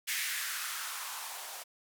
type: noise with band-pass filter sweep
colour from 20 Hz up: violet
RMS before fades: -38 dBFS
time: 0.07-1.64 s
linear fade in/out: 20 ms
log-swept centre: 2100 to 670 Hz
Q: 2.6
effects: none